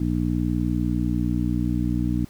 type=harmonic tone; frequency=60.2 Hz; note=B1; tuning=44 cents flat; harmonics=1 / 2 / 3 / 4 / 5; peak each=-27 / -27 / -27 / -27 / -27 dBFS; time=0-2.25 s; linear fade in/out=5 ms; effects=pink hiss -52 dBFS RMS until 2.29 s